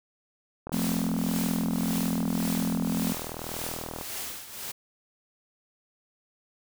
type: click train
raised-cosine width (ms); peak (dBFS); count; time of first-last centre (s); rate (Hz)
1; -21; 136; 0.67-4.012; 40.4
type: noise with tremolo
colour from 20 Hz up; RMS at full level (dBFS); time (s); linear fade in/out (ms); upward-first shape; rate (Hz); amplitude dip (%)
white; -34; 0.72-4.72; 10; triangle; 1.8; 75
type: chord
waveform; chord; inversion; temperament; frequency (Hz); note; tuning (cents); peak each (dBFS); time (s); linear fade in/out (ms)
sine; F major; none; equal; 174.61 / 220 / 261.6; F3 / A3 / C4; 0 / 0 / 0; -30 / -29 / -31; 0.72-3.13; 10
effects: none